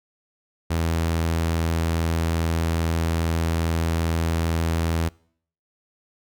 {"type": "tone", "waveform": "sawtooth", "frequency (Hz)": 82.41, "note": "E2", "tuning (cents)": 0, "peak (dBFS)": -17, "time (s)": [0.7, 5.09], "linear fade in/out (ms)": 10, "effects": ["noise-tail reverb RT60 0.6 s tail -25 dB re dry"]}